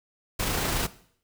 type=noise with amplitude modulation; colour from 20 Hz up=pink; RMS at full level=-26 dBFS; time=0.39-0.87 s; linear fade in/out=10 ms; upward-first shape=sine; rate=27.3 Hz; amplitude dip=30%; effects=noise-tail reverb RT60 0.6 s tail -17 dB re dry